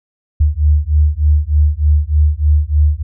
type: beating tone pair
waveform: sine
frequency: 73.42 / 76.72 Hz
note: D2 / D#2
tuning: 0 / -24 cents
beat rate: 3.3 Hz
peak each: -12 dBFS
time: 0.4-3.03 s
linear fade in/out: 10 ms
effects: none